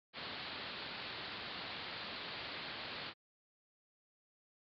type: low-pass noise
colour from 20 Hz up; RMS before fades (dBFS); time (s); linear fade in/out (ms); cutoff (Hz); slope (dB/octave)
white; -45; 0.13-3.14; 50; 4600; 96
effects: high-pass 80 Hz 12 dB/octave + MP3 64 kbps